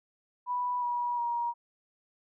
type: tone with pitch steps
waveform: sine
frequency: 985 / 966.4 / 948.2 Hz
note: B5 / B5 / A#5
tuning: -5 / -38 / +29 cents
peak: -28 dBFS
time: 0.46-1.54 s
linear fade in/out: 50 ms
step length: 360 ms
effects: none